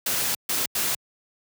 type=noise bursts at uneven times; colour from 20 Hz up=white; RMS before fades=-25 dBFS; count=3; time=0.06-0.35 / 0.49-0.66 / 0.75-0.95 s; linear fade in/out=5 ms; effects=high-pass 80 Hz 12 dB/octave